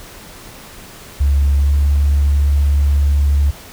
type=tone with pitch glide; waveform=sine; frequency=70.3 to 71.45 Hz; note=C#2 to D2; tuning=+25 to -47 cents; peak=-9 dBFS; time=1.2-3.51 s; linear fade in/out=10 ms; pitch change=+28 cents; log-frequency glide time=1.63-1.68 s; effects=tanh soft clip ceiling -6 dBFS + pink hiss -37 dBFS RMS until 3.72 s